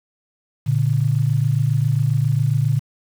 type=tone pair together; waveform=sine; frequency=116.54 / 143.93 Hz; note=A#2 / D3; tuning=0 / -35 cents; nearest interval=major third; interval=365 cents; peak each=-18 dBFS; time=0.66-2.8 s; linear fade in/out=20 ms; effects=7-bit